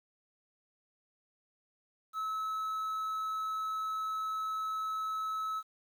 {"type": "tone with quantisation", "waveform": "triangle", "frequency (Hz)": 1296, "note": "E6", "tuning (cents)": -30, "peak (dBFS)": -31, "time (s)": [2.13, 5.63], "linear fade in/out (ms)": 50, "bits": 10, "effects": []}